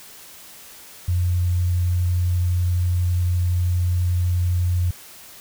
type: tone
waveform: sine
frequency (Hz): 88.8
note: F2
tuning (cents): +29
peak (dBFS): -17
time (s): 1.08-4.91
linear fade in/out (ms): 5
effects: white hiss -43 dBFS RMS until 5.4 s